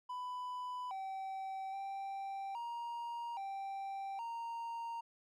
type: tone with pitch steps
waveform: triangle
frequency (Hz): 996 / 770 / 783 / 941 / 783 / 928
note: B5 / G5 / G5 / A#5 / G5 / A#5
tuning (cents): +14 / -31 / -2 / +16 / -2 / -8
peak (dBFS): -38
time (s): 0.09-5.01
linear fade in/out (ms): 10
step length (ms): 820
effects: none